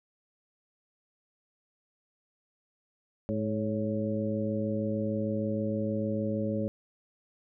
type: harmonic tone with a mistuned harmonic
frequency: 106.5 Hz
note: G#2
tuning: 44 cents sharp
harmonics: 1 / 2 / 3 / 4 / 5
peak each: -35 / -31 / -37 / -38 / -34 dBFS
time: 3.29-6.68 s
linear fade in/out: 0 ms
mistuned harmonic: 5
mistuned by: +60 cents
effects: none